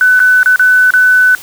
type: tone with dropouts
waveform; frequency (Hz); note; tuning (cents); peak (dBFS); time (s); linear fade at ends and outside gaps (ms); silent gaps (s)
sine; 1500; F#6; +23; -4; 0.01-1.35; 1; 0.194-0.201 / 0.431-0.459 / 0.56-0.595 / 0.906-0.937
effects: white hiss -31 dBFS RMS until 1.42 s